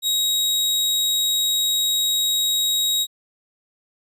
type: tone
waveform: sawtooth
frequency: 3800 Hz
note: A#7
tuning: 33 cents sharp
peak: -15 dBFS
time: 0.02-3.07 s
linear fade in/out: 50 ms
effects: resampled to 32000 Hz